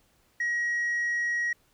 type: tone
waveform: sine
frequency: 1900 Hz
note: A#6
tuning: 33 cents sharp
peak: -23 dBFS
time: 0.4-1.53 s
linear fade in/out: 5 ms
effects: tanh soft clip ceiling -24 dBFS + pink hiss -66 dBFS RMS until 1.73 s